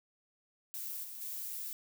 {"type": "noise with level steps", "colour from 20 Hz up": "violet", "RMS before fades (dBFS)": [-41, -46, -41], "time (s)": [0.74, 1.73], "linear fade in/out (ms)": 0, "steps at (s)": [1.03, 1.2], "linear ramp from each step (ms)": 20, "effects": []}